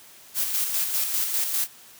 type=noise with tremolo; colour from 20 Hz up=blue; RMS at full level=-24 dBFS; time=0.34-1.68 s; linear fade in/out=50 ms; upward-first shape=square; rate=5 Hz; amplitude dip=40%; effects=white hiss -49 dBFS RMS until 1.99 s + high-pass 80 Hz 12 dB/octave